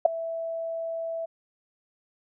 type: tone with ADSR envelope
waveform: sine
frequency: 659.3 Hz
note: E5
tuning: in tune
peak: -9 dBFS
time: 0.05-1.26 s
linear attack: 7 ms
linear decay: 6 ms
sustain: -20 dB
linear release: 13 ms
effects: none